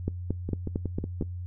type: two click trains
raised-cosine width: 3 ms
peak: -15 / -18 dBFS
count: 6 / 5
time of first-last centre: 0.08-1.211 / 0.49-1.224 s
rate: 4.42 / 5.45 Hz
effects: noise-tail reverb RT60 0.2 s tail -24 dB re dry + added 89 Hz sine -33 dBFS peak until 1.46 s